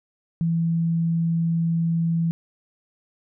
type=tone; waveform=sine; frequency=166.2 Hz; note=E3; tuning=15 cents sharp; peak=-19 dBFS; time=0.41-2.31 s; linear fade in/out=0 ms; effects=none